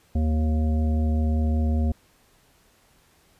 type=harmonic tone with a mistuned harmonic; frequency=77.78 Hz; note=D#2; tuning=in tune; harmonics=1 / 3 / 5 / 7 / 9; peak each=-20 / -27 / -40 / -39 / -40 dBFS; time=0.15-1.92 s; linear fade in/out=5 ms; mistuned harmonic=1; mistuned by=-39 cents; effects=pink hiss -60 dBFS RMS until 3.39 s + resampled to 32000 Hz